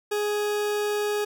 40% pulse tone, 416.3 Hz, G#4, 4 cents sharp, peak -23 dBFS, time 0.11-1.25 s, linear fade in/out 10 ms, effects none

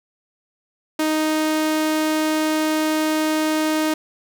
sawtooth tone, 311.1 Hz, D#4, in tune, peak -14 dBFS, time 0.99-3.94 s, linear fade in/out 5 ms, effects none

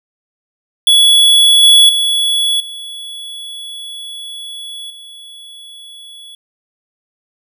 square tone with level steps, 3387 Hz, G#7, 33 cents sharp, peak -6 / -4 / -12 / -26 / -33 dBFS, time 0.87-6.35 s, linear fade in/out 2 ms, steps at 1.63 / 1.89 / 2.6 / 4.9 s, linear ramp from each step 2 ms, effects none

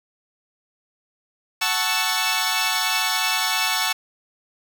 10% pulse chord, F# minor seventh, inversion none, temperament equal with one note detuned, 742.6 / 880 / 1108.7 / 1318.5 Hz, F#5 / A5 / C#6 / E6, +6 / 0 / 0 / 0 cents, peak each -18 / -16 / -17 / -19 dBFS, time 1.61-3.93 s, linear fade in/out 10 ms, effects none

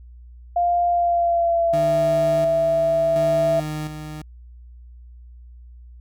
sine tone with pitch glide, 699 to 661.3 Hz, F5 to E5, +1 to +5 cents, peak -16 dBFS, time 0.56-3.6 s, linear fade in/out 5 ms, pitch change -96 cents, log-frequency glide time 0.89-2.08 s
30% pulse tone with tremolo, 153 Hz, D#3, 29 cents flat, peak -23 dBFS, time 1.73-4.22 s, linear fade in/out 5 ms, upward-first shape square, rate 0.7 Hz, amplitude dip 50%
effects added 60 Hz sine -40 dBFS peak until 6 s

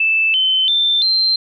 sine tone with pitch steps, 2637 / 3064 / 3561 / 4138 Hz, E7 / G7 / A7 / C8, 0 / -40 / +20 / -20 cents, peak -12 dBFS, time 0-1.36 s, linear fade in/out 5 ms, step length 340 ms, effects none

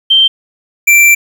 sine / square tone pair in turn, 3136 / 2349 Hz, G7 / D7, 0 / 0 cents, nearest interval perfect fourth, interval 500 cents, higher first, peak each -4 dBFS, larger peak neither, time 0.1-0.28 / 0.87-1.15 s, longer second, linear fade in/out 10 ms, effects 7-bit

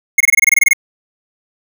square tone bursts, 2157 Hz, C#7, 48 cents flat, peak -6 dBFS, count 12, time 0.18-0.733 s, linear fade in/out 5 ms, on 25 ms, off 23 ms, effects none

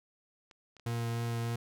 clicks, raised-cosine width 0.2 ms, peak -38 dBFS, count 4, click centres 0.512 / 0.767 / 0.797 / 1.252 s
40% pulse tone with vibrato, 116.9 Hz, A#2, 5 cents sharp, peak -31 dBFS, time 0.86-1.56 s, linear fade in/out 5 ms, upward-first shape triangle, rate 3.3 Hz, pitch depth 11 cents each way
effects none

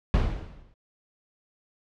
brown noise with exponential decay, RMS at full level -19 dBFS, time 0.14-0.74 s, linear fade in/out 0 ms, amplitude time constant 130 ms, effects low-pass 4000 Hz 12 dB/octave

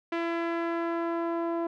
sawtooth tone with low-pass filter sweep, 336.3 Hz, E4, 35 cents sharp, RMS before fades -30 dBFS, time 0.12-1.67 s, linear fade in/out 5 ms, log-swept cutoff 2400 to 890 Hz, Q 1.3, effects none

